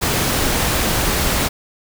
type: noise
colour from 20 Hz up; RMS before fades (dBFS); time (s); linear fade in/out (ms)
pink; -18; 0.01-1.49; 20
effects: none